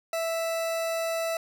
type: tone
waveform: 40% pulse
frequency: 659.3 Hz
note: E5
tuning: in tune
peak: -26 dBFS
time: 0.13-1.37 s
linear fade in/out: 2 ms
effects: none

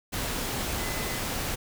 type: tone in noise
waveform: sine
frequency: 2019 Hz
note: B6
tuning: 38 cents sharp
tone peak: -39 dBFS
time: 0.78-1.2 s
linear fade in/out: 20 ms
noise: pink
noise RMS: -31 dBFS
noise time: 0.12-1.56 s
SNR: -11 dB
effects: none

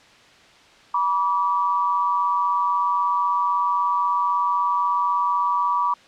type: tone pair together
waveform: sine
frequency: 971.2 / 1155 Hz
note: B5 / D6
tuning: -29 / -29 cents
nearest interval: minor third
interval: 300 cents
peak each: -21 dBFS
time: 0.94-5.94 s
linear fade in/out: 5 ms
effects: white hiss -50 dBFS RMS until 6.07 s + low-pass 4000 Hz 12 dB/octave

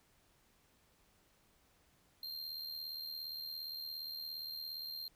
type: tone with amplitude modulation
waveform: square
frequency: 4186 Hz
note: C8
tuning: in tune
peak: -40 dBFS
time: 2.23-5.08 s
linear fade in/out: 2 ms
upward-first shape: sine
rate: 77.3 Hz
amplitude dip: 55%
effects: pink hiss -71 dBFS RMS until 5.15 s

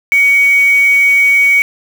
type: tone with quantisation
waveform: sine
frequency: 2247 Hz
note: C#7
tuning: 23 cents sharp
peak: -6 dBFS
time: 0.12-1.62 s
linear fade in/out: 0 ms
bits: 4
effects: none

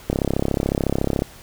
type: click train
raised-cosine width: 2 ms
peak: -6 dBFS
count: 39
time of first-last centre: 0.1-1.221 s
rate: 33.9 Hz
effects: pink hiss -44 dBFS RMS until 1.42 s

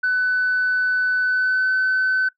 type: tone with pitch glide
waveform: sine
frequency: 1500 to 1518.3 Hz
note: F#6 to F#6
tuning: +23 to +44 cents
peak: -15 dBFS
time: 0.03-2.29 s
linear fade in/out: 10 ms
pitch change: +21 cents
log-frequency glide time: 1.2-1.72 s
effects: noise-tail reverb RT60 0.1 s tail -18 dB re dry + tanh soft clip ceiling -14 dBFS

